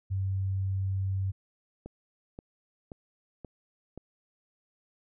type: tone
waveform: sine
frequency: 96.1 Hz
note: G2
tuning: 34 cents flat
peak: -27 dBFS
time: 0.1-1.32 s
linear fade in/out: 20 ms
type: click train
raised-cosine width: 2 ms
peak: -28 dBFS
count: 5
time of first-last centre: 1.86-3.976 s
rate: 1.89 Hz
effects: none